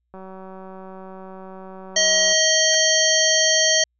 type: click train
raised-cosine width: 1 ms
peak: -26 dBFS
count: 414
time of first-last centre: 0.14-2.325 s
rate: 189 Hz
type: harmonic tone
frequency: 633 Hz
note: D#5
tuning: 30 cents sharp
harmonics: 1 / 3 / 5 / 7 / 9 / 10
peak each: -22 / -22 / -22 / -22 / -22 / -22 dBFS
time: 1.96-3.84 s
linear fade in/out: 5 ms
type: tone with exponential growth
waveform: 15% pulse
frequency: 784 Hz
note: G5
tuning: in tune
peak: -27 dBFS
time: 2.67-2.75 s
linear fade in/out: 5 ms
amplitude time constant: 16 ms
effects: added 60 Hz sine -70 dBFS peak until 3.99 s